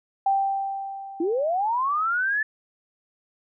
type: tone with exponential decay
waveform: sine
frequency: 784 Hz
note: G5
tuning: in tune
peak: -17 dBFS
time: 0.26-2.15 s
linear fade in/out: 5 ms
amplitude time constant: 410 ms
type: linear sweep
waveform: sine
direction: up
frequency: 311.1 to 1760 Hz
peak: -21 dBFS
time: 1.2-2.43 s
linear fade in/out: 5 ms
effects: none